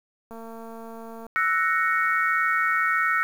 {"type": "click train", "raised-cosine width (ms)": 1, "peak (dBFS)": -28, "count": 218, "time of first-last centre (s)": [0.31, 1.266], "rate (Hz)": 227}
{"type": "chord", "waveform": "sine", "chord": "F# dominant seventh", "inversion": "third", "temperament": "equal", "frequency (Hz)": [1318.5, 1480, 1864.7, 2217], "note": ["E6", "F#6", "A#6", "C#7"], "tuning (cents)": [0, 0, 0, 0], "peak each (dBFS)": [-24, -26, -25, -29], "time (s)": [1.36, 3.23], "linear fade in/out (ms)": 0}
{"effects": ["8-bit"]}